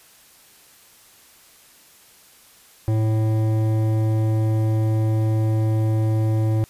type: tone with hard clipping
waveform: sine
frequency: 109.7 Hz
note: A2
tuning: 5 cents flat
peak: -19 dBFS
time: 2.88-6.64 s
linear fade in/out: 0 ms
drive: 12 dB
effects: white hiss -51 dBFS RMS until 6.69 s + resampled to 32000 Hz